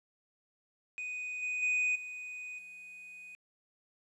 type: tone with level steps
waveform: triangle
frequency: 2489 Hz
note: D#7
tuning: in tune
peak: -35 / -31 / -26 / -39 / -45 dBFS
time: 0.98-3.35 s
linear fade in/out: 0 ms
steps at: 1.42 / 1.62 / 1.95 / 2.58 s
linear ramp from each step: 10 ms
effects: resampled to 24000 Hz + 11-bit